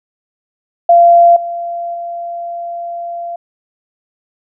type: tone with level steps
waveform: sine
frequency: 688 Hz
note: F5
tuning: 26 cents flat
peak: -3 / -18 / -20 dBFS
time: 0.89-3.36 s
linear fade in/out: 5 ms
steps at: 1.36 / 1.94 s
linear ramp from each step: 5 ms
effects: none